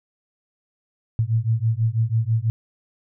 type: beating tone pair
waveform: sine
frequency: 110 / 116.1 Hz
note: A2 / A#2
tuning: 0 / -7 cents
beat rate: 6.1 Hz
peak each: -21 dBFS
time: 1.19-2.5 s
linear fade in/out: 0 ms
effects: none